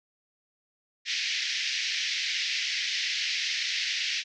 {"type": "band-pass noise", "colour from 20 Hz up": "pink", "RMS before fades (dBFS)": -30, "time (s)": [1.05, 4.24], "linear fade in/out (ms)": 50, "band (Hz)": [1900, 5800], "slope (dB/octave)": 48, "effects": []}